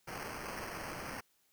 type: noise with sample-and-hold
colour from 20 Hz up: violet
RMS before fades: -43 dBFS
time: 0.07-1.21 s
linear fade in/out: 10 ms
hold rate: 3675 Hz
effects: white hiss -73 dBFS RMS until 1.52 s